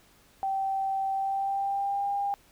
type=tone with pitch glide; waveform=sine; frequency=776 to 802.9 Hz; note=G5 to G5; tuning=-18 to +41 cents; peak=-26 dBFS; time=0.43-2.34 s; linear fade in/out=0 ms; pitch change=+59 cents; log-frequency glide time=1.12-2.09 s; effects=pink hiss -60 dBFS RMS until 2.51 s